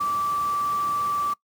sine tone in noise, 1163 Hz, D6, 17 cents flat, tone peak -22 dBFS, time 0-1.34 s, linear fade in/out 10 ms, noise pink, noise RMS -40 dBFS, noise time 0-1.34 s, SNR +15 dB, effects noise-tail reverb RT60 0.1 s tail -22 dB re dry + high-pass 100 Hz 12 dB/octave

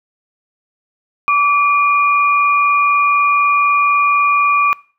sine tone pair together, 1156 / 2420 Hz, D6 / D#7, -28 / -49 cents, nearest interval octave + minor second, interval 1279 cents, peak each -11 / -16 dBFS, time 1.28-4.73 s, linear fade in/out 0 ms, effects noise-tail reverb RT60 0.4 s tail -22 dB re dry

